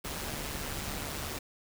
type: noise with amplitude modulation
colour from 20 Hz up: pink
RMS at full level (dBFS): -35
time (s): 0.04-1.39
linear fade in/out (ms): 10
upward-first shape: sine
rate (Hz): 145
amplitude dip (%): 50
effects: none